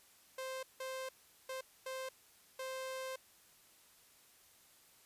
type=tone bursts at uneven times; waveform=sawtooth; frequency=523.3 Hz; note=C5; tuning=in tune; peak=-37 dBFS; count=5; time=0.38-0.63 / 0.8-1.09 / 1.49-1.61 / 1.86-2.09 / 2.59-3.16 s; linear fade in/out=5 ms; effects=white hiss -65 dBFS RMS until 5.05 s + resampled to 32000 Hz